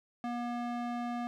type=tone with band-pass filter; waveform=square; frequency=240 Hz; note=B3; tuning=49 cents flat; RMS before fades=-36 dBFS; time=0.24-1.27 s; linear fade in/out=0 ms; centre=690 Hz; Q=0.78; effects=none